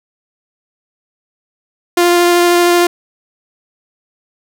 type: tone with vibrato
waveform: sawtooth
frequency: 349.2 Hz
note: F4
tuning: in tune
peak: -4 dBFS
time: 1.97-2.87 s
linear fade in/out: 5 ms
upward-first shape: sine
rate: 13 Hz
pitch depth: 8 cents each way
effects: none